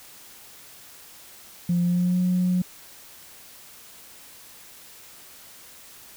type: tone with pitch glide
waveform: sine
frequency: 174.61 to 181.19 Hz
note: F3 to F#3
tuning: 0 to -36 cents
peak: -18 dBFS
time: 1.69-2.62 s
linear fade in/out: 5 ms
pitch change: +64 cents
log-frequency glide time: 1.8-2.2 s
effects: tanh soft clip ceiling -15 dBFS + white hiss -47 dBFS RMS until 6.16 s